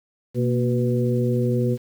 harmonic tone with a mistuned harmonic, 123.47 Hz, B2, in tune, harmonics 1 / 2 / 3 / 4, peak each -21 / -24 / -26 / -27 dBFS, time 0.34-1.78 s, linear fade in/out 50 ms, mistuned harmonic 2, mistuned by -78 cents, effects 8-bit

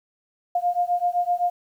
sine beating tone pair, 703 / 710.8 Hz, F5 / F5, +11 / +30 cents, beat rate 7.8 Hz, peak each -23 dBFS, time 0.55-1.5 s, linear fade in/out 5 ms, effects 9-bit

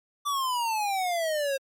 square exponential sweep, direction down, 1174.7 to 533 Hz, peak -26 dBFS, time 0.25-1.58 s, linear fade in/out 20 ms, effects MP3 64 kbps

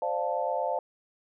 sine chord, D minor seventh, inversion third, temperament equal with one note detuned, 523.3 / 592.1 / 698.5 / 880 Hz, C5 / D5 / F5 / A5, 0 / +14 / 0 / 0 cents, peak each -32 dBFS, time 0.02-0.79 s, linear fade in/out 2 ms, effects none

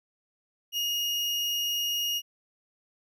35% pulse tone, 2864 Hz, F7, 43 cents sharp, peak -25 dBFS, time 0.72-2.22 s, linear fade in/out 50 ms, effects none

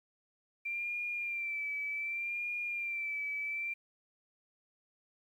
sine tone with vibrato, 2359 Hz, D7, 7 cents sharp, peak -34 dBFS, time 0.65-3.74 s, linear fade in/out 10 ms, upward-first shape sine, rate 0.66 Hz, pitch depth 47 cents each way, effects 11-bit

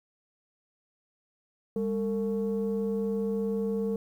sine tone pair together, 201.7 / 452.8 Hz, G3 / A4, +50 / +50 cents, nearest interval octave + major second, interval 1400 cents, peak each -28 dBFS, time 1.76-3.96 s, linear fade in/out 2 ms, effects tanh soft clip ceiling -22 dBFS + 10-bit

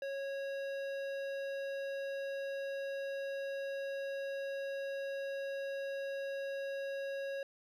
sine tone with hard clipping, 550 Hz, C#5, 14 cents flat, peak -39 dBFS, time 0.02-7.43 s, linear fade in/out 2 ms, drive 13 dB, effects none

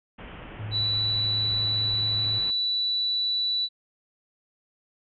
pink low-pass noise, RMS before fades -42 dBFS, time 0.18-2.51 s, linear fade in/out 10 ms, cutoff 3200 Hz, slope 96 dB/octave
sine tone with pitch glide, 106.6 to 107.59 Hz, G#2 to A2, +46 to -38 cents, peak -31 dBFS, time 0.59-2.39 s, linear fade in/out 5 ms, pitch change +16 cents, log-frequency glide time 0.81-1.51 s
sine tone, 3954 Hz, B7, 1 cent sharp, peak -23 dBFS, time 0.71-3.69 s, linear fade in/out 50 ms
effects none

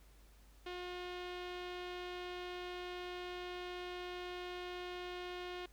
sawtooth tone with low-pass filter, 358.4 Hz, F4, 45 cents sharp, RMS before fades -45 dBFS, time 0.66-5.66 s, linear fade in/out 5 ms, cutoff 3400 Hz, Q 2.1, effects added 50 Hz sine -60 dBFS peak until 5.72 s + pink hiss -68 dBFS RMS until 5.72 s

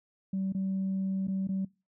sine tone with dropouts, 191.7 Hz, G3, 38 cents flat, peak -27 dBFS, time 0.33-1.65 s, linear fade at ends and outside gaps 5 ms, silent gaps 0.524-0.547 / 1.272-1.281 / 1.473-1.489 s, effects noise-tail reverb RT60 0.3 s tail -24 dB re dry + tanh soft clip ceiling -25 dBFS

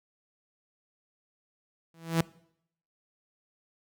sawtooth tone with exponential growth, 164.81 Hz, E3, in tune, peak -16 dBFS, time 1.94-2.21 s, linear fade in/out 2 ms, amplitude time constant 58 ms, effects noise-tail reverb RT60 0.7 s tail -22 dB re dry

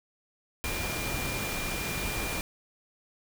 sine tone in noise, 2396 Hz, D7, 34 cents sharp, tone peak -37 dBFS, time 0.64-2.41 s, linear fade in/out 0 ms, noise pink, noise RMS -33 dBFS, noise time 0.64-2.41 s, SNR -7 dB, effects none

